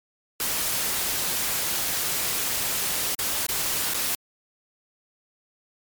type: noise with dropouts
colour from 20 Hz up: white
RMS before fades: -26 dBFS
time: 0.4-4.15 s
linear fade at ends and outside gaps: 1 ms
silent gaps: 3.148-3.189 / 3.465-3.488 / 3.937-3.943 s
effects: MP3 96 kbps